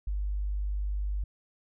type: tone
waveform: sine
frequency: 50 Hz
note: G1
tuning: 35 cents sharp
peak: -28 dBFS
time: 0.07-1.24 s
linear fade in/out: 5 ms
effects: none